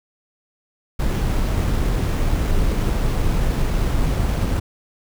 brown noise with sample-and-hold, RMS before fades -19 dBFS, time 0.99-4.6 s, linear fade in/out 10 ms, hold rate 8820 Hz, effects none

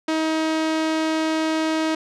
sawtooth tone with low-pass filter, 317.2 Hz, D#4, 33 cents sharp, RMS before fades -22 dBFS, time 0.08-1.95 s, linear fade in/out 5 ms, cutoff 5800 Hz, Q 0.77, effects none

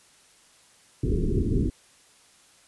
pink low-pass noise, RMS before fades -24 dBFS, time 1.03-1.7 s, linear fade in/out 5 ms, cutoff 440 Hz, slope 96 dB/octave, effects white hiss -57 dBFS RMS until 2.67 s + resampled to 24000 Hz

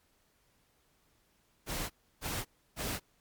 pink noise bursts, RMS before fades -36 dBFS, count 3, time 1.66-3 s, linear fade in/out 50 ms, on 240 ms, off 310 ms, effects pink hiss -71 dBFS RMS until 3.2 s + MP3 96 kbps

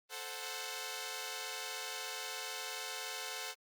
5% pulse chord, F# diminished, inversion first, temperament equal, 440 / 523.3 / 740 Hz, A4 / C5 / F#5, 0 / 0 / 0 cents, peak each -33 dBFS, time 0.09-3.55 s, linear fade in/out 50 ms, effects Opus 32 kbps

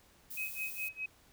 violet noise, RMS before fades -44 dBFS, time 0.3-0.89 s, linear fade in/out 10 ms
sine tone with tremolo, 2542 Hz, D#7, 36 cents sharp, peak -34 dBFS, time 0.37-1.06 s, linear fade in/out 5 ms, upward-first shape sine, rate 4.8 Hz, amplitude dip 95%
effects pink hiss -64 dBFS RMS until 1.32 s

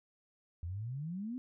sine exponential sweep, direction up, 81 to 261.6 Hz, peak -37 dBFS, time 0.63-1.38 s, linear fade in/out 0 ms, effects none

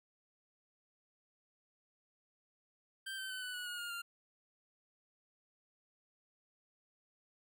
25% pulse tone with pitch steps, 1568 / 1542 / 1516.3 / 1491.2 / 1466.4 / 1442 / 1418.1 / 1394.5 Hz, G6 / G6 / F#6 / F#6 / F#6 / F#6 / F6 / F6, 0 / -29 / +42 / +13 / -16 / -45 / +26 / -3 cents, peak -37 dBFS, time 3.06-4.02 s, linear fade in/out 10 ms, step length 120 ms, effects none

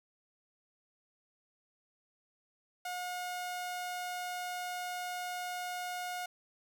sawtooth tone, 720 Hz, F#5, 47 cents flat, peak -33 dBFS, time 2.85-6.26 s, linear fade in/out 5 ms, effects 10-bit

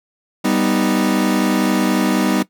40% pulse chord, G augmented, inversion none, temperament equal, 196 / 246.9 / 311.1 Hz, G3 / B3 / D#4, 0 / 0 / 0 cents, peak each -18 dBFS, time 0.44-2.43 s, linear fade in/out 10 ms, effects noise-tail reverb RT60 0.1 s tail -17 dB re dry

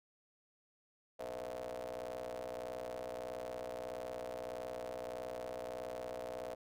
30% pulse ring-modulated tone, 61.6 Hz, B1, 4 cents flat, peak -36 dBFS, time 1.19-6.55 s, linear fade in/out 10 ms, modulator 577 Hz, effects none

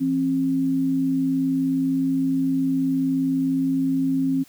sine tone pair together, 167.9 / 267.3 Hz, E3 / C4, +32 / +37 cents, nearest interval minor sixth, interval 805 cents, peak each -29 / -19 dBFS, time 0-4.44 s, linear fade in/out 20 ms, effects white hiss -53 dBFS RMS until 4.48 s

